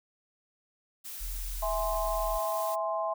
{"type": "noise", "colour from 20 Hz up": "blue", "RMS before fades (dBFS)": -41, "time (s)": [1.04, 2.76], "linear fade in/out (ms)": 20}
{"type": "tone", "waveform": "sine", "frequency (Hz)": 40.83, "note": "E1", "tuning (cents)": -16, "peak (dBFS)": -34, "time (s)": [1.2, 2.39], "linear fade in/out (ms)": 20}
{"type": "chord", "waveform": "sine", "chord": "E augmented", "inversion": "none", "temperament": "equal with one note detuned", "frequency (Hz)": [655.5, 830.6, 1046.5], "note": ["E5", "G#5", "B#5"], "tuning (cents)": [-10, 0, 0], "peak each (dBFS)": [-31, -35, -33], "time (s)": [1.62, 3.14], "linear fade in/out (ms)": 10}
{"effects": []}